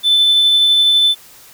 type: tone with tremolo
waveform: triangle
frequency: 3520 Hz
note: A7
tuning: in tune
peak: -5 dBFS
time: 0.03-1.15 s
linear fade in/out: 50 ms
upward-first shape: triangle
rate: 12 Hz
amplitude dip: 25%
effects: tanh soft clip ceiling -4 dBFS + white hiss -42 dBFS RMS until 1.53 s